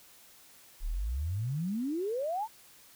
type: exponential sweep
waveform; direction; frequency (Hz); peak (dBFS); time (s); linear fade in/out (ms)
sine; up; 32.45 to 934; -30; 0.8-2.48; 50
effects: white hiss -57 dBFS RMS until 2.95 s